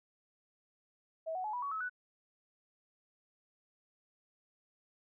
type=tone with pitch steps; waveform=sine; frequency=646 / 742.1 / 852.4 / 979.2 / 1124.8 / 1292 / 1484.1 Hz; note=E5 / F#5 / G#5 / B5 / C#6 / E6 / F#6; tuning=-35 / +5 / +45 / -15 / +25 / -35 / +5 cents; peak=-35 dBFS; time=1.26-1.897 s; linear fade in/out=20 ms; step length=91 ms; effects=none